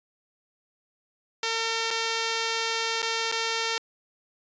5% pulse tone with dropouts, 453.9 Hz, A#4, 46 cents flat, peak -14 dBFS, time 1.43-3.78 s, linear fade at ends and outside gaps 2 ms, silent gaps 1.906-1.91 / 3.02-3.027 / 3.316-3.323 s, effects resampled to 16000 Hz

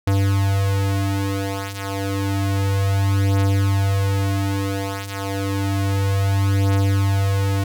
square beating tone pair, 98 / 98.3 Hz, G2 / G2, 0 / +5 cents, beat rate 0.3 Hz, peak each -23 / -20 dBFS, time 0.07-7.64 s, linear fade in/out 5 ms, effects none

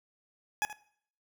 20% pulse tone with echo, 841 Hz, G#5, 22 cents sharp, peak -22 dBFS, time 0.62-0.65 s, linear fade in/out 0 ms, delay 78 ms, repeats 1, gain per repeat -14 dB, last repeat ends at 0.728 s, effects noise-tail reverb RT60 0.6 s tail -20 dB re dry

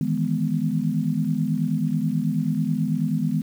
sine chord, E major seventh, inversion third, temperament equal, 155.56 / 164.81 / 207.7 / 246.9 Hz, D#3 / E3 / G#3 / B3, 0 / 0 / 0 / 0 cents, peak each -26 dBFS, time 0.01-3.42 s, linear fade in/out 2 ms, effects 8-bit

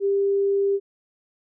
sine tone, 397.1 Hz, G4, 22 cents sharp, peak -18 dBFS, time 0-0.8 s, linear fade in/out 50 ms, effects none

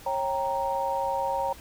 sine chord, G diminished, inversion second, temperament equal with one note detuned, 547 / 784 / 932.3 Hz, Db5 / G5 / Bb5, -23 / 0 / 0 cents, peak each -30 / -31 / -28 dBFS, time 0.06-1.53 s, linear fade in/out 5 ms, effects added 60 Hz sine -53 dBFS peak until 1.6 s + pink hiss -48 dBFS RMS until 1.6 s

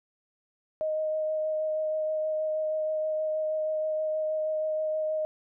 sine tone with vibrato, 622.3 Hz, D#5, in tune, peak -26 dBFS, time 0.81-5.25 s, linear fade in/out 0 ms, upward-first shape sine, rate 6.3 Hz, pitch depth 10 cents each way, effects none

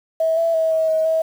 sine tone with pitch steps, 647 / 664 / 645 / 641 / 636 / 644 Hz, E5 / E5 / E5 / E5 / D#5 / E5, -32 / +12 / -38 / -49 / +38 / -41 cents, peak -15 dBFS, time 0.2-1.22 s, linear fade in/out 5 ms, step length 170 ms, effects 7-bit

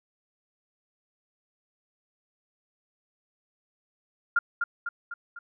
sine tone with echo, 1403 Hz, F6, 8 cents sharp, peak -18 dBFS, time 4.36-4.39 s, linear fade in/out 5 ms, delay 250 ms, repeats 4, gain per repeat -5 dB, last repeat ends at 5.39 s, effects none

